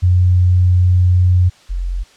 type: tone pair in turn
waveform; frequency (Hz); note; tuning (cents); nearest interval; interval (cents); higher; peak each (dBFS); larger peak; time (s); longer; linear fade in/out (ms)
sine; 90.3 / 44.45; F#2 / F1; -42 / +31; octave; 1227; first; -8 / -17; first; 0.02-1.5 / 1.69-2.04; first; 20
effects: white hiss -47 dBFS RMS until 2.16 s + low-pass 6000 Hz 12 dB/octave